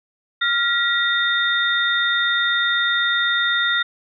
sine tone cluster, 1396 / 1916 / 3648 Hz, F6 / A#6 / A#7, -1 / +47 / -38 cents, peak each -21 dBFS, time 0.41-3.83 s, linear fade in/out 10 ms, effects none

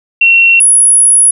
sine tone pair in turn, 2726 / 10292 Hz, F7 / E9, -43 / -43 cents, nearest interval octave + major seventh, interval 2300 cents, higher second, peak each -3 dBFS, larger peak neither, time 0.21-0.6 / 0.6-1.31 s, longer second, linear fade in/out 5 ms, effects none

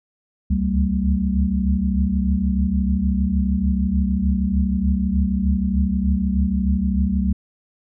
sine tone cluster, 67.8 / 71.2 / 74.4 / 192.8 / 225.2 Hz, C#2 / C#2 / D2 / G3 / A3, -38 / +47 / +23 / -28 / +40 cents, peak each -22 / -28 / -25 / -20 / -25 dBFS, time 0.5-7.33 s, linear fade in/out 10 ms, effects none

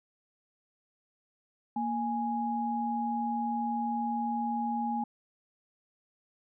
sine tone pair together, 233.1 / 830.6 Hz, A#3 / G#5, 0 / 0 cents, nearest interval octave + minor seventh, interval 2200 cents, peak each -32 / -31 dBFS, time 1.76-5.04 s, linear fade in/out 5 ms, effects none

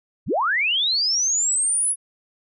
sine linear sweep, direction up, 47.49 to 10548 Hz, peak -18 dBFS, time 0.26-1.96 s, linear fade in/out 50 ms, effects none

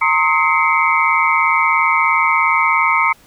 sine tone cluster, 924 / 1061 / 1270 / 2098 / 2261 Hz, A#5 / C6 / D#6 / C7 / C#7, -16 / +24 / +35 / +4 / +34 cents, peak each -18 dBFS, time 0.01-3.13 s, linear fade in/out 10 ms, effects pink hiss -49 dBFS RMS until 3.26 s

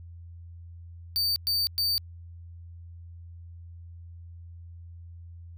45% pulse tone bursts, 4600 Hz, D8, 37 cents flat, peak -23 dBFS, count 3, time 1.16-1.98 s, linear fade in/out 0 ms, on 200 ms, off 110 ms, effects added 85 Hz sine -42 dBFS peak until 5.57 s

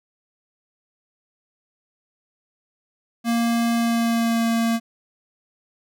square tone with pitch glide, 233.1 to 229.4 Hz, A#3 to A#3, 0 to -28 cents, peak -19 dBFS, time 3.24-4.8 s, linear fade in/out 50 ms, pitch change -28 cents, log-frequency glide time 3.75-4.46 s, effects none

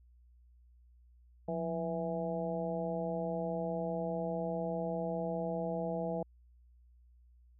harmonic tone with a mistuned harmonic, 164.81 Hz, E3, in tune, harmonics 1 / 2 / 3 / 4 / 5, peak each -38 / -44 / -38 / -38 / -44 dBFS, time 1.48-6.23 s, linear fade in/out 5 ms, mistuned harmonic 1, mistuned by +110 cents, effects added 60 Hz sine -59 dBFS peak until 7.59 s

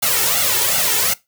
white noise with flanger, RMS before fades -17 dBFS, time 0.02-1.14 s, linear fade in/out 10 ms, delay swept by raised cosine 1.4 to 2.29 ms, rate 2.7 Hz, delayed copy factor +0.85, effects noise-tail reverb RT60 0.2 s tail -20 dB re dry + high-pass 100 Hz 12 dB/octave

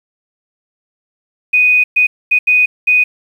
sine tone bursts at uneven times, 2489 Hz, D#7, in tune, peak -7 dBFS, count 5, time 1.53-1.84 / 1.96-2.07 / 2.31-2.39 / 2.47-2.66 / 2.87-3.04 s, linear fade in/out 10 ms, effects 7-bit

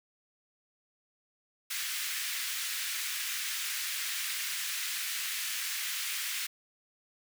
pink high-pass noise, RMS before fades -35 dBFS, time 1.7-6.47 s, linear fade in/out 10 ms, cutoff 1700 Hz, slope 24 dB/octave, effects none

